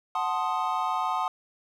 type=chord; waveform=triangle; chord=F# diminished seventh; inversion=none; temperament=equal; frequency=740 / 880 / 1046.5 / 1244.5 Hz; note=F#5 / A5 / C6 / Eb6; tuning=0 / 0 / 0 / 0 cents; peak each=-29 dBFS; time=0.15-1.28 s; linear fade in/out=2 ms; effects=none